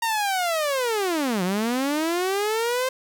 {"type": "linear two-way sweep", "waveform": "sawtooth", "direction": "down then up", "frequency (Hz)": [932.3, 174.61, 525], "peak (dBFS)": -18, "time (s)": [0.02, 2.89], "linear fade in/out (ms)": 5, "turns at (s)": 1.43, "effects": []}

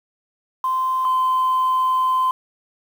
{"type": "tone pair in turn", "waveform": "sine", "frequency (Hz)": [1037, 1031.6], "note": ["C6", "C6"], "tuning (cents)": [-16, -25], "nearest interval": "unison", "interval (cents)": 9, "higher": "first", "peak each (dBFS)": [-17, -14], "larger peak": "second", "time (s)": [[0.64, 1.05], [1.05, 2.31]], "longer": "second", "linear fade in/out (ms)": 2, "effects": ["tanh soft clip ceiling -13 dBFS", "7-bit"]}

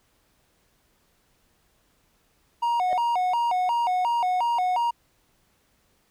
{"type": "tone with vibrato", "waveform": "triangle", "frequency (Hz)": 830.6, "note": "G#5", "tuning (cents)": 0, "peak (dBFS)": -19, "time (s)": [2.62, 4.91], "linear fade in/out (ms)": 10, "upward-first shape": "square", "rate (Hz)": 2.8, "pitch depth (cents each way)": 220}
{"type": "tone with exponential growth", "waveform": "triangle", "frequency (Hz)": 622.3, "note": "D#5", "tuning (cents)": 0, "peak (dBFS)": -21, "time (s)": [2.84, 2.93], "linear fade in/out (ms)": 0, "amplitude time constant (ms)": 18}
{"effects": ["pink hiss -66 dBFS RMS until 6.1 s"]}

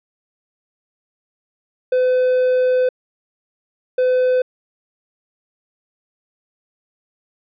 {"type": "tone bursts at uneven times", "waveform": "triangle", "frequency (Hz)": 507, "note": "B4", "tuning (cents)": 45, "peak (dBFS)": -11, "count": 2, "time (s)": [[1.92, 2.89], [3.98, 4.42]], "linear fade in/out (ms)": 5, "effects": ["resampled to 11025 Hz"]}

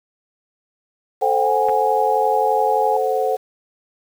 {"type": "chord", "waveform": "sine", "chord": "F# diminished", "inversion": "first", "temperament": "equal", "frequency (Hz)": [440, 523.3, 740], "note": ["A4", "C5", "F#5"], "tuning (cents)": [0, 0, 0], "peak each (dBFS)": -21, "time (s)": [1.21, 3.37], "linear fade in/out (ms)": 20}
{"type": "tone with pitch glide", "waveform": "sine", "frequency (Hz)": [800, 831.6], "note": ["G5", "G#5"], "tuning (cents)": [35, 2], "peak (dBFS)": -18, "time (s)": [1.22, 2.97], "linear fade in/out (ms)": 5, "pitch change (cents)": 67, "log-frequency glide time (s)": [1.42, 1.49]}
{"type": "clicks", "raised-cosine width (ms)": 0.5, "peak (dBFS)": -18, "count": 2, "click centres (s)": [1.686, 1.694]}
{"effects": ["7-bit"]}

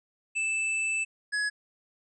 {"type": "tone pair in turn", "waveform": "square", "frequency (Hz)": [2637, 1682.5], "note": ["E7", "G#6"], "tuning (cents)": [0, 22], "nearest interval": "minor sixth", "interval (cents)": 778, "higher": "first", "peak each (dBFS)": -27, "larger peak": "neither", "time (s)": [[0.35, 1.05], [1.32, 1.5]], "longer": "first", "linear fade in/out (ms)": 20, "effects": ["resampled to 22050 Hz"]}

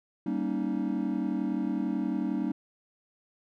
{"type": "chord", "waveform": "triangle", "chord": "Eb dominant seventh", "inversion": "first", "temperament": "just", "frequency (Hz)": [194.45, 233.3, 280, 311.1], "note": ["G3", "Bb3", "Db4", "Eb4"], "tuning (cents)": [-14, 2, 18, 0], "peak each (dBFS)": -31, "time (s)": [0.26, 2.52], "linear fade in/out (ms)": 5, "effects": []}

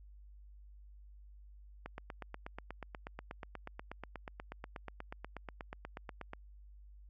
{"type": "click train", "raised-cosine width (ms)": 0.5, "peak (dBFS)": -28, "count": 38, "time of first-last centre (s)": [1.86, 6.334], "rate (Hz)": 8.27, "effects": ["added 50 Hz sine -53 dBFS peak until 7.09 s"]}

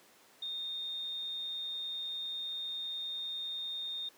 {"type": "tone", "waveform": "sine", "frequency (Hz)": 3665, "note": "A#7", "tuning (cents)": -30, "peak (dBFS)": -36, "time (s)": [0.42, 4.09], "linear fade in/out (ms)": 5, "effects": ["pink hiss -61 dBFS RMS until 4.17 s", "high-pass 300 Hz 12 dB/octave"]}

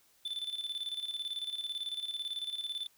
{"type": "tone with tremolo", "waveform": "triangle", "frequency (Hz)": 3520, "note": "A7", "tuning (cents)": 0, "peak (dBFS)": -32, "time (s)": [0.25, 2.87], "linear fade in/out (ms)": 5, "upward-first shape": "square", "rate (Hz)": 18, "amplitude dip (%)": 65, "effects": ["white hiss -67 dBFS RMS until 2.97 s"]}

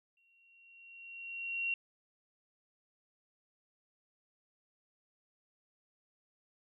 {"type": "tone with exponential growth", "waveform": "sine", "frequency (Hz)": 2744, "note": "F7", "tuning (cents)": -31, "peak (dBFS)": -30, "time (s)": [0.17, 1.74], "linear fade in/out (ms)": 2, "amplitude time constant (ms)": 340, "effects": []}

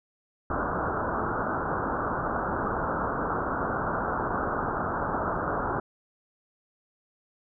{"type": "low-pass noise", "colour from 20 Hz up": "white", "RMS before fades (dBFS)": -29, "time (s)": [0.5, 5.8], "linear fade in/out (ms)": 5, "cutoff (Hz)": 1500, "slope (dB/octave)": 96, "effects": []}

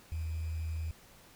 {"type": "tone with sample-and-hold", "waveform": "sine", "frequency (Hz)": 80.4, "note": "E2", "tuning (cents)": -43, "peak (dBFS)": -33, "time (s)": [0.12, 0.91], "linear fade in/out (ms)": 0, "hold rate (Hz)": 2450, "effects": ["pink hiss -58 dBFS RMS until 1.35 s"]}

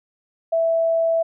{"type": "tone", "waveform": "sine", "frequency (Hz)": 659.3, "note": "E5", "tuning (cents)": 0, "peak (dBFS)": -16, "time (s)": [0.52, 1.23], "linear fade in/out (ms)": 10, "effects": []}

